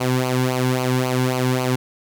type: tone with flanger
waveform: sawtooth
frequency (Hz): 127.5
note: C3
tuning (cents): -44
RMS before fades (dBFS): -20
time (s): 0-1.76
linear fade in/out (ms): 10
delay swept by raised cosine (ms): 0.55 to 1.65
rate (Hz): 3.7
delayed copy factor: -0.7
effects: none